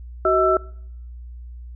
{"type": "tone cluster", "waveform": "sine", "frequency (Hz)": [376.1, 638, 1331], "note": ["F#4", "D#5", "E6"], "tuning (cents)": [28, 43, 16], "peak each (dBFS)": -19, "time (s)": [0.25, 0.57], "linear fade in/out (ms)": 2, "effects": ["noise-tail reverb RT60 0.7 s tail -23 dB re dry", "added 60 Hz sine -34 dBFS peak until 1.75 s"]}